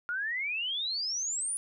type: exponential sweep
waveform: sine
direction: up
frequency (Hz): 1396.9 to 9956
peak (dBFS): -30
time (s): 0.09-1.57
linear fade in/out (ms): 0
effects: none